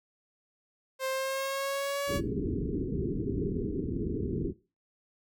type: tone with pitch glide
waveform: sawtooth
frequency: 527 to 564.8 Hz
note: C5 to C#5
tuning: +12 to +32 cents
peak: -26 dBFS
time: 0.99-2.21 s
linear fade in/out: 50 ms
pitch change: +120 cents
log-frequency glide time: 1.1-2.03 s
type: low-pass noise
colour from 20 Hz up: white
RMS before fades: -32 dBFS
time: 2.07-4.54 s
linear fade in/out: 50 ms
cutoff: 430 Hz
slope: 96 dB/octave
effects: noise-tail reverb RT60 0.3 s tail -18 dB re dry